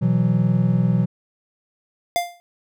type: chord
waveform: triangle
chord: B suspended fourth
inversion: none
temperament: equal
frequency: 123.47 / 164.81 / 185 Hz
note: B2 / E3 / F#3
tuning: 0 / 0 / 0 cents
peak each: -18 dBFS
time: 0.01-1.06 s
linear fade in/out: 20 ms
type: tone with exponential decay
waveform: square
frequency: 698.5 Hz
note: F5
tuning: in tune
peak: -15 dBFS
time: 2.16-2.4 s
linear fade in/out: 0 ms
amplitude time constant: 52 ms
effects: none